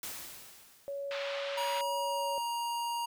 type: noise with exponential decay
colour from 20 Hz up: white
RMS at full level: -39 dBFS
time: 0.03-1.41 s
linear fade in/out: 2 ms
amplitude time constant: 300 ms
type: tone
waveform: sine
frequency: 560 Hz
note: C#5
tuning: 18 cents sharp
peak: -35 dBFS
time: 0.88-2.38 s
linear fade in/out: 0 ms
type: band-pass noise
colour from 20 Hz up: white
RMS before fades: -41 dBFS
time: 1.11-1.81 s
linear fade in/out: 0 ms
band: 830 to 3600 Hz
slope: 24 dB/octave
type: tone with pitch glide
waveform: square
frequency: 954 to 942 Hz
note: A#5 to A#5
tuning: +40 to +18 cents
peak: -33 dBFS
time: 1.57-3.06 s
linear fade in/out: 10 ms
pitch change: -22 cents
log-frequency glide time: 1.96-2.29 s
effects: none